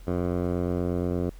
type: tone with low-pass filter sweep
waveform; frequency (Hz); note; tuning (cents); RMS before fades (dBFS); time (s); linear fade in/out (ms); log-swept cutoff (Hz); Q
10% pulse; 88.5; F2; +23; -27; 0.07-1.3; 5; 900 to 580; 0.82
effects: added 42 Hz sine -42 dBFS peak until 1.39 s + pink hiss -57 dBFS RMS until 1.39 s